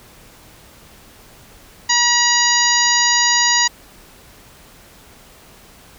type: harmonic tone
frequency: 960 Hz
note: B5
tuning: 49 cents flat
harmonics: 1 / 2 / 3 / 4 / 5 / 6 / 7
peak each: -20 / -18 / -24 / -23 / -19 / -24 / -18 dBFS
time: 1.89-3.68 s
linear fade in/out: 10 ms
effects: pink hiss -45 dBFS RMS until 5.98 s